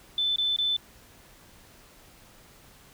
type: tone bursts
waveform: sine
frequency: 3520 Hz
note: A7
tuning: in tune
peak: -23 dBFS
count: 3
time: 0.18-0.766 s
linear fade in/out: 2 ms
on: 180 ms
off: 23 ms
effects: pink hiss -54 dBFS RMS until 2.93 s